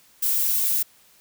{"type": "noise", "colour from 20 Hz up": "violet", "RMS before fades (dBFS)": -22, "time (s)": [0.22, 0.83], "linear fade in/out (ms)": 10, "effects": ["white hiss -56 dBFS RMS until 1.2 s"]}